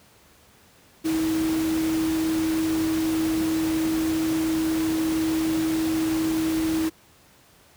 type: tone in noise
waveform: sine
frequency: 320.1 Hz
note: D#4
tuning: 49 cents sharp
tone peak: -21 dBFS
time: 1.04-6.9 s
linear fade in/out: 20 ms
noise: pink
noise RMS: -33 dBFS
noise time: 1.04-6.9 s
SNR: +9 dB
effects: pink hiss -55 dBFS RMS until 7.76 s + high-pass 60 Hz 12 dB/octave